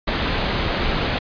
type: low-pass noise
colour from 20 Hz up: pink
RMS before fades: -22 dBFS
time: 0.07-1.19 s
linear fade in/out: 10 ms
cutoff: 4400 Hz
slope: 48 dB/octave
effects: resampled to 11025 Hz